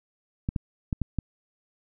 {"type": "clicks", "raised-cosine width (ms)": 5, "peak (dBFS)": -14, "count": 5, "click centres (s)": [0.489, 0.562, 0.928, 1.017, 1.187], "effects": []}